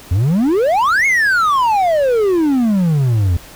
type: exponential two-way sweep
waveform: triangle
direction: up then down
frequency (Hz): 82.41 to 2217 to 82.41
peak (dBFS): -9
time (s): 0.11-3.37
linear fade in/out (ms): 5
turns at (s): 1.06
effects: pink hiss -38 dBFS RMS until 3.55 s